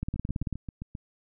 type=two click trains; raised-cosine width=5 ms; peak=-24 / -18 dBFS; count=7 / 10; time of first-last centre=0.16-0.952 / 0.03-0.527 s; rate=7.58 / 18.1 Hz; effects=none